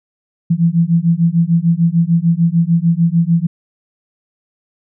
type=beating tone pair; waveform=sine; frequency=164.81 / 171.51 Hz; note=E3 / F3; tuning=0 / -31 cents; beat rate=6.7 Hz; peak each=-13 dBFS; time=0.5-3.47 s; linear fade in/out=10 ms; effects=none